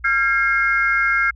sine tone cluster, 1378 / 1624 / 2139 Hz, F6 / G#6 / C7, -24 / -39 / +38 cents, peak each -19 dBFS, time 0.04-1.31 s, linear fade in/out 10 ms, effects tanh soft clip ceiling -5 dBFS + added 60 Hz sine -39 dBFS peak until 1.35 s

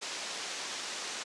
white low-pass noise, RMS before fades -39 dBFS, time 0.01-1.24 s, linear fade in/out 20 ms, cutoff 6800 Hz, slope 24 dB/octave, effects high-pass 300 Hz 12 dB/octave + resampled to 24000 Hz

